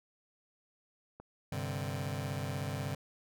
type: click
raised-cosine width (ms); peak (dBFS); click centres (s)
1; -34; 1.2
type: chord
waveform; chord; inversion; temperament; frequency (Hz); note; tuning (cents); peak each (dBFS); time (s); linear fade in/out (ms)
sawtooth; G suspended fourth; none; just; 98 / 130.67 / 147; G2 / C3 / D3; 0 / -2 / +2; -35; 1.52-2.95; 5
effects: none